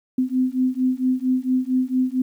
sine beating tone pair, 254.2 / 258.6 Hz, C4 / C4, -50 / -20 cents, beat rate 4.4 Hz, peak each -21 dBFS, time 0.18-2.22 s, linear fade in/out 5 ms, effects 9-bit

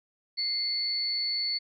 sine tone pair together, 2093 / 4442 Hz, C7 / C#8, 0 / +3 cents, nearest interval octave + minor second, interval 1303 cents, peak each -39 / -27 dBFS, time 0.37-1.59 s, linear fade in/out 20 ms, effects none

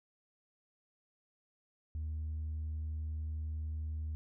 triangle tone with tanh clipping, 77.78 Hz, D#2, in tune, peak -36 dBFS, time 1.95-4.15 s, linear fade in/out 0 ms, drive 6 dB, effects none

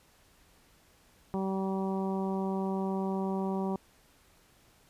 harmonic tone, 192 Hz, G3, 36 cents flat, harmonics 1 / 2 / 3 / 4 / 5 / 6, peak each -31 / -35 / -42 / -40 / -41 / -48 dBFS, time 1.34-3.76 s, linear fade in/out 0 ms, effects pink hiss -63 dBFS RMS until 4.89 s + resampled to 32000 Hz

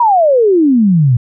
sine exponential sweep, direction down, 987.8 to 115.2 Hz, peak -6 dBFS, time 0-1.17 s, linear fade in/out 5 ms, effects none

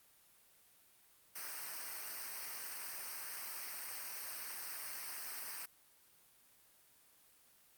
white noise with comb filter, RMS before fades -45 dBFS, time 1.35-5.66 s, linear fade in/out 10 ms, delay 0.28 ms, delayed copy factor -0.8, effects white hiss -67 dBFS RMS until 7.77 s + Opus 32 kbps

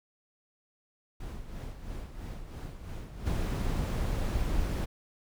brown noise with tremolo, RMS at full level -38 dBFS, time 1.2-3.33 s, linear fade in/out 5 ms, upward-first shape sine, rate 3 Hz, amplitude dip 55%
brown noise, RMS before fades -30 dBFS, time 3.25-4.86 s, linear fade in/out 20 ms
effects none

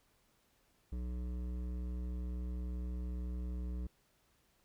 sine tone with hard clipping, 61.1 Hz, B1, 18 cents flat, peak -39 dBFS, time 0.92-3.87 s, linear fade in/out 5 ms, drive 12 dB, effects pink hiss -73 dBFS RMS until 4.64 s

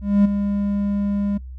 triangle tone with ADSR envelope, 202.2 Hz, G#3, 46 cents flat, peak -8 dBFS, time 0.01-1.38 s, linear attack 240 ms, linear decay 10 ms, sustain -9 dB, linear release 11 ms, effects noise-tail reverb RT60 0.1 s tail -20 dB re dry + added 64 Hz sine -32 dBFS peak until 1.58 s

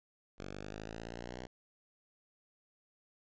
5% pulse linear sweep, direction up, 47.14 to 63.2 Hz, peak -32 dBFS, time 0.38-1.47 s, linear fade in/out 10 ms, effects resampled to 16000 Hz

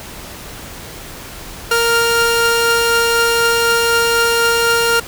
sawtooth tone pair together, 465 / 1399 Hz, A#4 / F6, -4 / +3 cents, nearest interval octave + perfect fifth, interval 1907 cents, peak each -11 dBFS, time 1.71-5 s, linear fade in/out 5 ms, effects pink hiss -32 dBFS RMS until 5.07 s

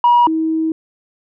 sine tone pair in turn, 961 / 320.1 Hz, B5 / D#4, -48 / +49 cents, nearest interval octave + perfect fifth, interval 1903 cents, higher first, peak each -6 / -14 dBFS, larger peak first, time 0.04-0.27 / 0.27-0.72 s, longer second, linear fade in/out 2 ms, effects tanh soft clip ceiling -5 dBFS

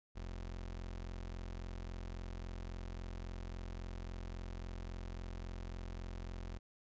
30% pulse tone, 43.65 Hz, F1, in tune, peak -40 dBFS, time 0.15-6.59 s, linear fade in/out 20 ms, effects resampled to 16000 Hz

